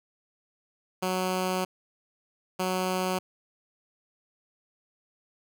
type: tone bursts at uneven times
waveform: 10% pulse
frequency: 185 Hz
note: F#3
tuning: in tune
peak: -18 dBFS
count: 2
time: 1.02-1.65 / 2.59-3.19 s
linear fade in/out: 10 ms
effects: none